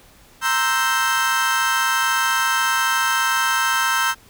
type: chord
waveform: 35% pulse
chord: C dominant seventh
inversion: third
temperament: equal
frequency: 932.3 / 1046.5 / 1318.5 / 1568 Hz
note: Bb5 / C6 / E6 / G6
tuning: 0 / 0 / 0 / 0 cents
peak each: -23 / -24 / -21 / -19 dBFS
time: 0.41-4.15 s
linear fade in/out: 50 ms
effects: pink hiss -50 dBFS RMS until 4.29 s